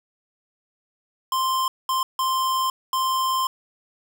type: tone bursts at uneven times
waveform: square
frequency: 1046.5 Hz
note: C6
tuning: in tune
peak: -21 dBFS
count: 4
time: 1.32-1.68 / 1.89-2.03 / 2.19-2.7 / 2.93-3.47 s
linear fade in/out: 2 ms
effects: none